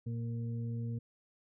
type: harmonic tone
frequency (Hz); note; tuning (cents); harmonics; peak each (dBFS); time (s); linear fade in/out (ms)
116.54; A#2; 0; 1 / 2 / 4; -35 / -42 / -51; 0.06-0.99; 10
effects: none